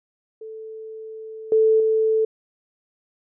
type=tone with level steps; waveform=sine; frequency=440 Hz; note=A4; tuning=in tune; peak=-33 / -13 / -16 dBFS; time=0.41-2.25 s; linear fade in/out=5 ms; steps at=1.52 / 1.8 s; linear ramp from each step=2 ms; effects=none